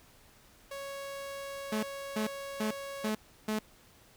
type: tone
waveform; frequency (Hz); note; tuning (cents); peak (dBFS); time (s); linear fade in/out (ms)
sawtooth; 554.4; C#5; 0; -35; 0.71-3.1; 5
type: tone bursts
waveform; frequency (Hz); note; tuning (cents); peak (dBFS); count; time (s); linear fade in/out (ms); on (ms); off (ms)
sawtooth; 215.4; A3; -37; -26; 5; 1.72-3.59; 5; 110; 330
effects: pink hiss -60 dBFS RMS until 4.16 s